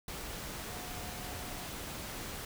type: tone in noise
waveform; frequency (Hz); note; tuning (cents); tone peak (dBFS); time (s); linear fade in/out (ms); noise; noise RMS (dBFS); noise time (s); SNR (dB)
sine; 724; F#5; -38; -50; 0.7-1.66; 2; pink; -42; 0.08-2.45; -11
effects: none